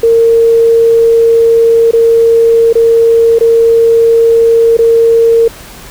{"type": "tone with dropouts", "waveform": "sine", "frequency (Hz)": 459.3, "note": "A#4", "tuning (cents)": -26, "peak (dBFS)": -3, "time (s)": [0.03, 5.48], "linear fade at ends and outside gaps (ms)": 5, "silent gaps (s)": [[1.911, 1.933], [2.729, 2.753], [3.387, 3.408], [4.77, 4.788]], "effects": ["pink hiss -31 dBFS RMS until 5.9 s"]}